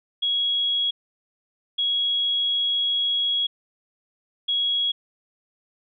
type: tone bursts at uneven times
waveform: sine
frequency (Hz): 3322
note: G#7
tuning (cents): 0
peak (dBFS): -20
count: 3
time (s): 0.22-0.91 / 1.78-3.47 / 4.48-4.92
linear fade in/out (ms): 10
effects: none